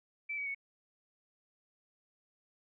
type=tone with pitch steps; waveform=sine; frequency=2322 / 2269 / 2217 Hz; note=D7 / C#7 / C#7; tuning=-20 / +40 / 0 cents; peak=-35 dBFS; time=0.29-0.548 s; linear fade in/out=10 ms; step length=86 ms; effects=none